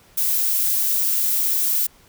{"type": "noise", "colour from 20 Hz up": "violet", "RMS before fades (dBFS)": -20, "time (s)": [0.17, 1.87], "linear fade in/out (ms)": 10, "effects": ["pink hiss -53 dBFS RMS until 2.08 s"]}